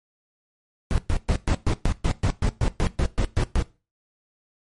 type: noise bursts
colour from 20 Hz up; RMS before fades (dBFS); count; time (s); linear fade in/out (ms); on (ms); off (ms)
brown; -20; 15; 0.91-3.625; 0; 69; 120
effects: noise-tail reverb RT60 0.3 s tail -18 dB re dry + MP3 48 kbps